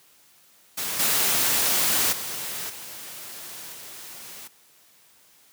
white noise with level steps, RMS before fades -29 / -22 / -32 / -39 / -41 dBFS, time 0.77-4.48 s, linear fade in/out 10 ms, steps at 0.99 / 2.12 / 2.69 / 3.72 s, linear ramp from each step 10 ms, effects white hiss -57 dBFS RMS until 5.52 s + high-pass 100 Hz 12 dB/octave

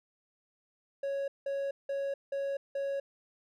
triangle tone bursts, 554 Hz, C#5, 1 cent flat, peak -29 dBFS, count 5, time 1.03-3 s, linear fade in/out 5 ms, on 250 ms, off 180 ms, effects none

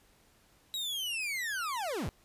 40% pulse linear sweep, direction down, 3873 to 50.6 Hz, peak -32 dBFS, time 0.74-2.09 s, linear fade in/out 0 ms, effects pink hiss -65 dBFS RMS until 2.24 s + resampled to 32000 Hz

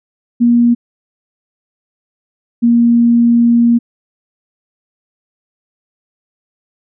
sine tone pair in turn, 237.9 / 235.6 Hz, A#3 / A#3, +35 / +19 cents, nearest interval unison, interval 16 cents, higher first, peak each -6 dBFS, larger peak neither, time 0.4-0.75 / 2.62-3.79 s, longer second, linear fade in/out 20 ms, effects none

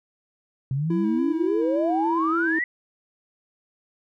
sine exponential sweep, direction up, 127.9 to 2000 Hz, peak -22 dBFS, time 0.71-2.64 s, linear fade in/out 2 ms
triangle tone with vibrato, 328.2 Hz, E4, 8 cents flat, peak -21 dBFS, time 0.9-2.59 s, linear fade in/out 5 ms, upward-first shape square, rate 3.5 Hz, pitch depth 28 cents each way
effects none

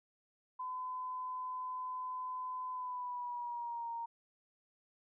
sine tone with pitch glide, 1014 to 929.8 Hz, B5 to A#5, +45 to -5 cents, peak -38 dBFS, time 0.59-4.06 s, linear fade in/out 10 ms, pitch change -150 cents, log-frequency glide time 2.71-3.9 s, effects none

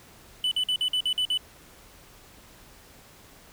triangle tone bursts, 2993 Hz, F#7, 19 cents sharp, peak -21 dBFS, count 8, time 0.44-1.375 s, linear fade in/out 2 ms, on 74 ms, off 49 ms, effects pink hiss -52 dBFS RMS until 3.52 s

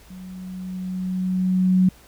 sine tone with level ramp, 185 Hz, F#3, in tune, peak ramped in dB -36 to -12 dBFS, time 0.1-1.89 s, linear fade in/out 5 ms, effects added 58 Hz sine -51 dBFS peak until 2.07 s + pink hiss -51 dBFS RMS until 2.07 s

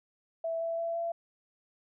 sine tone with pitch steps, 659.3 / 664.7 / 670 / 675.5 Hz, E5 / E5 / E5 / E5, 0 / +14 / +28 / +42 cents, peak -30 dBFS, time 0.44-1.12 s, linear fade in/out 5 ms, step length 170 ms, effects none

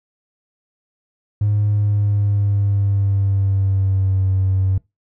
triangle tone with pitch glide, 103.83 to 95.21 Hz, G#2 to G2, 0 to -50 cents, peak -11 dBFS, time 1.41-4.78 s, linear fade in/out 5 ms, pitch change -150 cents, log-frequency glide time 1.69-4.26 s, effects noise-tail reverb RT60 0.2 s tail -24 dB re dry + tanh soft clip ceiling -10 dBFS

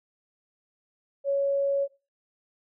sine tone, 557 Hz, C#5, 8 cents sharp, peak -22 dBFS, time 1.24-1.88 s, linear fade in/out 50 ms, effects noise-tail reverb RT60 0.3 s tail -18 dB re dry

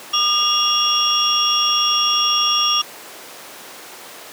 sine tone cluster, 1210 / 2820 / 3363 / 5580 Hz, D#6 / F7 / G#7 / F8, -49 / +16 / +21 / -2 cents, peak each -20 dBFS, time 0.13-2.82 s, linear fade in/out 10 ms, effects pink hiss -36 dBFS RMS until 4.32 s + high-pass 400 Hz 12 dB/octave

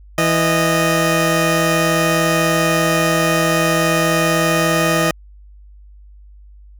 15% pulse tone pair together, 164.85 / 619 Hz, E3 / D#5, 0 / -9 cents, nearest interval octave + major seventh, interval 2291 cents, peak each -10 dBFS, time 0.18-5.11 s, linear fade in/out 2 ms, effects added 50 Hz sine -39 dBFS peak until 6.79 s

